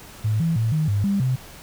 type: tone with pitch steps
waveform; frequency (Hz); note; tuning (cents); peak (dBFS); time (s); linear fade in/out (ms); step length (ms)
sine; 107.9 / 164.7 / 112.4 / 155.4 / 101.6 / 199.2 / 128.8; A2 / E3 / A2 / D#3 / G#2 / G3 / C3; -33 / -1 / +37 / -2 / -38 / +28 / -27; -18; 0.24-1.36; 10; 160
effects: pink hiss -43 dBFS RMS until 1.62 s